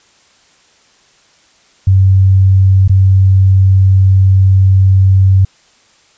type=tone with dropouts; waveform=sine; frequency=95.7 Hz; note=G2; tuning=41 cents flat; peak=-4 dBFS; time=1.87-5.45 s; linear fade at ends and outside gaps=5 ms; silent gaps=2.879-2.895 s; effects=white hiss -49 dBFS RMS until 6.17 s + resampled to 16000 Hz